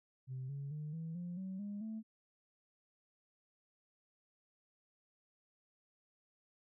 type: tone with pitch steps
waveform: sine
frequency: 130 / 140.14 / 151.07 / 162.85 / 175.55 / 189.23 / 204 / 219.9 Hz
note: C3 / C#3 / D3 / E3 / F3 / F#3 / G#3 / A3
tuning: -11 / +19 / +49 / -21 / +9 / +39 / -31 / -1 cents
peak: -39 dBFS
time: 0.27-2.03 s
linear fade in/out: 50 ms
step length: 220 ms
effects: tanh soft clip ceiling -37 dBFS